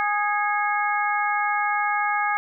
harmonic tone with a mistuned harmonic, 413.9 Hz, G#4, 6 cents flat, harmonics 2 / 3 / 4 / 5, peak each -24 / -26 / -27 / -28 dBFS, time 0-2.37 s, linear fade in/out 0 ms, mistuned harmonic 5, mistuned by +78 cents, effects none

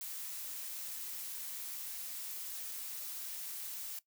blue noise, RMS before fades -43 dBFS, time 0.01-3.99 s, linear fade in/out 2 ms, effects noise-tail reverb RT60 0.1 s tail -17 dB re dry

